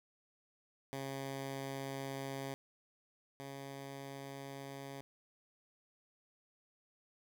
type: tone pair in turn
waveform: 10% pulse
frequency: 136.2 / 137.78 Hz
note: C#3 / C#3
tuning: -30 / -10 cents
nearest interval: unison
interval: 20 cents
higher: second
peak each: -32 / -37 dBFS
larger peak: first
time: 0.93-2.54 / 3.4-5.01 s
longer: neither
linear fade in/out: 0 ms
effects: none